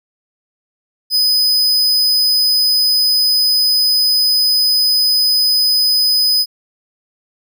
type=tone; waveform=45% pulse; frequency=5010 Hz; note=D#8; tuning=11 cents sharp; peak=-11 dBFS; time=1.1-6.46 s; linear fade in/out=50 ms; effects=none